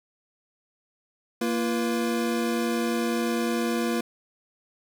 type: tone cluster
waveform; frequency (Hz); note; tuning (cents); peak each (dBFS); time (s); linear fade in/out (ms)
square; 232.4 / 343.5 / 486.6; A#3 / F4 / B4; -5 / -29 / -26; -27 / -30 / -32; 1.41-4.01; 5
effects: none